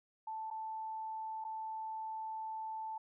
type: tone with dropouts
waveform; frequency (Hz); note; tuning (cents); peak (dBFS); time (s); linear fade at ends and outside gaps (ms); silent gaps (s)
sine; 880; A5; 0; -39; 0.27-2.98; 5; 0.503-0.51 / 1.442-1.448
effects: none